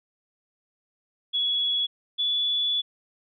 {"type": "tone pair in turn", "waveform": "sine", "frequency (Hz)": [3371, 3436], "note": ["G#7", "A7"], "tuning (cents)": [25, -42], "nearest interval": "unison", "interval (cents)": 33, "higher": "second", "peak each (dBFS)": -22, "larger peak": "neither", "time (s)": [[1.33, 1.87], [2.18, 2.82]], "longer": "second", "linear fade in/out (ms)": 20, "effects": []}